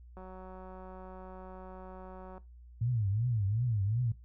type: click train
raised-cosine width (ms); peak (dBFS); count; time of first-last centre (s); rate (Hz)
1; -35; 412; 0.17-2.38; 186
type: tone with vibrato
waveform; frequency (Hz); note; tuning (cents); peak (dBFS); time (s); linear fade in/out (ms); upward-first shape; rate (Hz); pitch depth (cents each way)
sine; 110; A2; 0; -28; 2.81-4.12; 5; triangle; 2.7; 260
effects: noise-tail reverb RT60 0.2 s tail -17 dB re dry + added 60 Hz sine -50 dBFS peak until 4.24 s